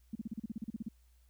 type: tone bursts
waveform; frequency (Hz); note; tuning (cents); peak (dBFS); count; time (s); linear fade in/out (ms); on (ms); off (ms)
sine; 219.8; A3; -2; -35; 13; 0.13-0.886; 5; 24; 37
effects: added 60 Hz sine -62 dBFS peak until 1.29 s + white hiss -75 dBFS RMS until 1.29 s